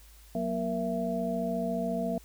sine tone cluster, 184.7 / 238.9 / 468 / 668 Hz, F#3 / A#3 / A#4 / E5, -3 / +43 / +7 / +23 cents, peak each -34 / -33 / -37 / -32 dBFS, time 0.35-2.18 s, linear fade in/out 2 ms, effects added 53 Hz sine -52 dBFS peak until 2.24 s + white hiss -58 dBFS RMS until 2.24 s

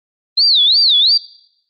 sine tone with vibrato, 3996 Hz, B7, 20 cents sharp, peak -8 dBFS, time 0.37-1.18 s, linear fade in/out 10 ms, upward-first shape sine, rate 2.9 Hz, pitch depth 290 cents each way, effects noise-tail reverb RT60 0.8 s tail -22 dB re dry + Opus 32 kbps

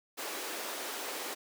pink high-pass noise, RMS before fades -39 dBFS, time 0.17-1.35 s, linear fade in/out 20 ms, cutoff 340 Hz, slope 24 dB/octave, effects none

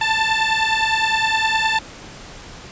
15% pulse beating tone pair, 880 / 889.7 Hz, A5 / A5, 0 / +19 cents, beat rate 9.7 Hz, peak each -13 dBFS, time 0.01-1.79 s, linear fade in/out 5 ms, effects pink hiss -38 dBFS RMS until 2.71 s + resampled to 16000 Hz

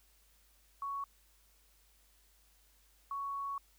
sine tone bursts at uneven times, 1114 Hz, C#6, 8 cents sharp, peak -36 dBFS, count 2, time 0.82-1.04 / 3.11-3.58 s, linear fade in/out 2 ms, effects added 50 Hz sine -68 dBFS peak until 3.78 s + white hiss -69 dBFS RMS until 3.78 s

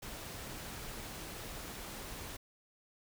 pink noise, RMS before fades -45 dBFS, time 0.02-2.37 s, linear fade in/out 10 ms, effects none

